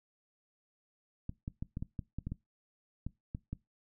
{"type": "clicks", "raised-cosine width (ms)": 5, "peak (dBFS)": -25, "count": 12, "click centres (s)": [1.294, 1.479, 1.625, 1.771, 1.825, 1.992, 2.186, 2.27, 2.32, 3.066, 3.349, 3.53], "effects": ["noise-tail reverb RT60 0.2 s tail -21 dB re dry"]}